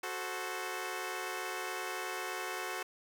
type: chord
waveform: 10% pulse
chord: F# diminished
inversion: none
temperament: equal with one note detuned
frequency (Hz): 370 / 437.7 / 523.3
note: F#4 / A4 / C5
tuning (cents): 0 / -9 / 0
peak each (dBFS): -31 / -34 / -35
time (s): 0.03-2.83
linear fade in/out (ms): 5
effects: none